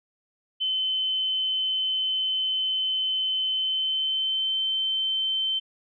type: tone with pitch glide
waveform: sine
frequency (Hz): 3058 to 3092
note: G7 to G7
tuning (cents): -44 to -24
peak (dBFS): -23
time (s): 0.6-5.6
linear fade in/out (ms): 20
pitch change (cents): +20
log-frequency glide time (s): 3.47-4.6
effects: none